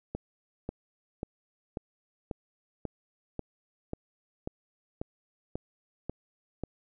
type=click train; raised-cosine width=2 ms; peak=-20 dBFS; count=13; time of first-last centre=0.15-6.636 s; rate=1.85 Hz; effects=none